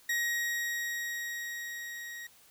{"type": "tone with level ramp", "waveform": "40% pulse", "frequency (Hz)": 1890, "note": "A#6", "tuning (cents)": 23, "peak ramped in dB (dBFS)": [-27, -40], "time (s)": [0.09, 2.27], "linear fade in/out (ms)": 5, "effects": ["white hiss -60 dBFS RMS until 2.5 s"]}